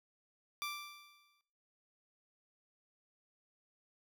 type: tone with exponential decay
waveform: 15% pulse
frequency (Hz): 1174.7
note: D6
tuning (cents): 0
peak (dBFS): -30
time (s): 0.62-1.41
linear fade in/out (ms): 0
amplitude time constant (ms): 170
effects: noise-tail reverb RT60 0.9 s tail -21 dB re dry